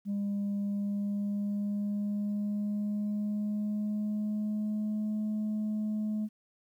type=tone with pitch glide; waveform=sine; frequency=201.9 to 213.4 Hz; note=G#3 to G#3; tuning=-49 to +47 cents; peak=-27 dBFS; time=0.05-6.29 s; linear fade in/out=50 ms; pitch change=+96 cents; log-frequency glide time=0.6-5.22 s; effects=tanh soft clip ceiling -28 dBFS + 11-bit